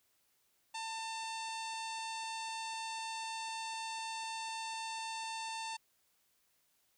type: harmonic tone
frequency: 896 Hz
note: A5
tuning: 31 cents sharp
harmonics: 1 / 2 / 3 / 4 / 5 / 6 / 7 / 8 / 9 / 10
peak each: -41 / -52 / -47 / -50 / -49 / -56 / -55 / -56 / -57 / -55 dBFS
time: 0.74-5.77 s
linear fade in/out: 10 ms
effects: white hiss -75 dBFS RMS until 6.97 s